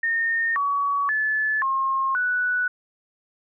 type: tone with pitch steps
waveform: sine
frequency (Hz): 1831 / 1130 / 1732 / 1072 / 1480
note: A#6 / C#6 / A6 / C6 / F#6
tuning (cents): -32 / +33 / -28 / +42 / 0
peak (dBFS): -20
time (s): 0.03-2.68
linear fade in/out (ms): 5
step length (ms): 530
effects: none